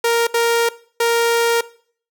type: tone bursts at uneven times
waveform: sawtooth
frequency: 466.2 Hz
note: A#4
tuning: in tune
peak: -10 dBFS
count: 3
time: 0.04-0.27 / 0.34-0.69 / 1-1.61 s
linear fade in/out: 5 ms
effects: noise-tail reverb RT60 0.5 s tail -19 dB re dry